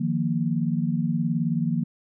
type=chord; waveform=sine; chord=Eb suspended second; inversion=none; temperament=equal; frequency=155.56 / 174.61 / 233.1 Hz; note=Eb3 / F3 / Bb3; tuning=0 / 0 / 0 cents; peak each=-26 dBFS; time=0-1.84 s; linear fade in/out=10 ms; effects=none